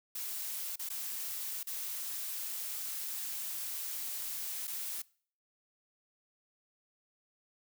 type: noise with dropouts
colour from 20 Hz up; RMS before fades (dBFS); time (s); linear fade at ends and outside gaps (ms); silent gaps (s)
blue; -39; 0.15-5.02; 5; 0.759-0.793 / 0.891-0.9 / 1.631-1.669 / 4.672-4.676
effects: noise-tail reverb RT60 0.5 s tail -23 dB re dry